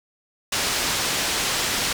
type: low-pass noise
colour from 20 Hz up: white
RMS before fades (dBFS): -24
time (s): 0.52-1.93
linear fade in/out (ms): 5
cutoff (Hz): 6400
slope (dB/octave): 12
effects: none